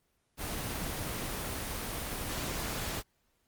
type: noise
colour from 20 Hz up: pink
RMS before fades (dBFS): -36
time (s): 0.37-3.03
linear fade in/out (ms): 50
effects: pink hiss -75 dBFS RMS until 3.47 s + Opus 24 kbps